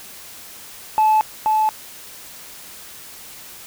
sine tone with echo, 866 Hz, A5, 28 cents flat, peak -10 dBFS, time 0.98-1.21 s, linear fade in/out 0 ms, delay 480 ms, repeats 1, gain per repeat -3 dB, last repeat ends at 1.69 s, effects tanh soft clip ceiling -10 dBFS + white hiss -39 dBFS RMS until 3.66 s

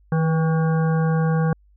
harmonic tone with a mistuned harmonic, 160 Hz, D#3, 49 cents sharp, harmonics 1 / 3 / 5 / 7 / 9 / 10, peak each -17 / -27 / -31 / -34 / -36 / -37 dBFS, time 0.12-1.53 s, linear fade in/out 2 ms, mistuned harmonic 3, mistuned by +29 cents, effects added 50 Hz sine -52 dBFS peak until 1.76 s

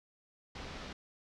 pink low-pass noise, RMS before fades -45 dBFS, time 0.55-0.93 s, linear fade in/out 5 ms, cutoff 5200 Hz, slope 24 dB/octave, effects none

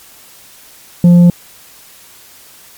sine tone with tanh clipping, 174.61 Hz, F3, in tune, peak -3 dBFS, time 1.04-1.3 s, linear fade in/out 2 ms, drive 4 dB, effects white hiss -40 dBFS RMS until 2.77 s + MP3 96 kbps

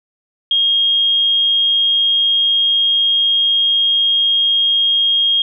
sine tone, 3248 Hz, G#7, 39 cents flat, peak -11 dBFS, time 0.51-5.42 s, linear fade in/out 2 ms, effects none

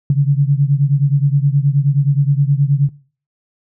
sine beating tone pair, 138.1 / 147.6 Hz, C#3 / D3, -6 / +9 cents, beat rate 9.5 Hz, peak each -12 / -15 dBFS, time 0.1-2.89 s, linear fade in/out 2 ms, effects noise-tail reverb RT60 0.4 s tail -19 dB re dry

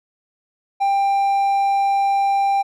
triangle tone, 792 Hz, G5, 18 cents sharp, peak -13 dBFS, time 0.8-2.63 s, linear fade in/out 20 ms, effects none

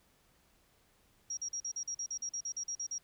sine tone bursts, 5660 Hz, F8, 22 cents sharp, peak -35 dBFS, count 15, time 1.3-2.982 s, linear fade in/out 5 ms, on 72 ms, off 43 ms, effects pink hiss -69 dBFS RMS until 3.03 s

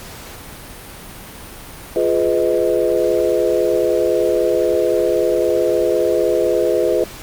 sine chord, F half-diminished seventh, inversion none, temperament just, 349.2 / 419.1 / 502.9 / 628.6 Hz, F4 / Ab4 / Cb5 / Eb5, 0 / +16 / +31 / +18 cents, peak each -19 / -19 / -18 / -20 dBFS, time 1.96-7.04 s, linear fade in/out 2 ms, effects pink hiss -35 dBFS RMS until 7.22 s + Opus 48 kbps

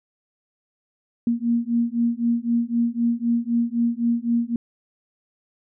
sine beating tone pair, 233.1 / 237 Hz, A#3 / A#3, 0 / +29 cents, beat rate 3.9 Hz, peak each -22 / -22 dBFS, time 1.27-4.56 s, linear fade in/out 2 ms, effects none

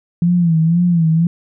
sine tone with vibrato, 168.3 Hz, E3, 36 cents sharp, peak -10 dBFS, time 0.22-1.27 s, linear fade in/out 2 ms, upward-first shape sine, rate 2 Hz, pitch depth 90 cents each way, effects none

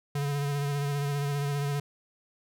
square tone with vibrato, 142.7 Hz, D3, 49 cents flat, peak -28 dBFS, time 0.15-1.8 s, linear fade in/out 5 ms, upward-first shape sine, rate 15 Hz, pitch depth 26 cents each way, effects none

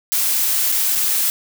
blue noise with dropouts, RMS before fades -18 dBFS, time 0.12-1.3 s, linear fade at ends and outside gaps 0 ms, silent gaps 0.718-0.723 / 0.952-0.956 s, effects none

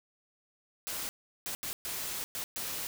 white noise bursts at uneven times, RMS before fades -37 dBFS, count 6, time 0.87-1.09 / 1.46-1.55 / 1.63-1.73 / 1.85-2.24 / 2.35-2.44 / 2.56-2.87 s, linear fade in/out 0 ms, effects none

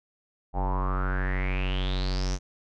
square tone with low-pass filter sweep, 46.62 Hz, F#1, 14 cents sharp, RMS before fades -27 dBFS, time 0.53-2.39 s, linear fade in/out 50 ms, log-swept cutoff 780 to 6200 Hz, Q 8, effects none

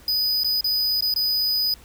square tone with dropouts, 4978 Hz, D#8, in tune, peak -20 dBFS, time 0.08-1.74 s, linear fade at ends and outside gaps 2 ms, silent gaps 0.435-0.445 / 0.609-0.643 / 1.008-1.023 / 1.14-1.161 s, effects added 60 Hz sine -50 dBFS peak until 1.84 s + pink hiss -50 dBFS RMS until 1.84 s

